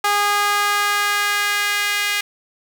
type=tone with high-pass filter sweep; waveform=sawtooth; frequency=410 Hz; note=G#4; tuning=22 cents flat; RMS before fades=-19 dBFS; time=0.04-2.21 s; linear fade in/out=5 ms; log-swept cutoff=990 to 2100 Hz; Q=1.8; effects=none